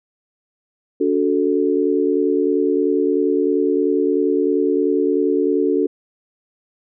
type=chord; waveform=sine; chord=D major; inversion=none; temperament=equal with one note detuned; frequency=287 / 370 / 440 Hz; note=D4 / F#4 / A4; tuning=-40 / 0 / 0 cents; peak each=-19 dBFS; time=1-5.87 s; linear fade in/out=10 ms; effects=none